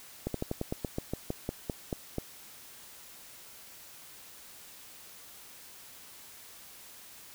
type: slowing click train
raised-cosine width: 2 ms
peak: -18 dBFS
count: 14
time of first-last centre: 0.27-2.183 s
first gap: 73 ms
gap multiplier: 1.11
effects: white hiss -51 dBFS RMS until 7.34 s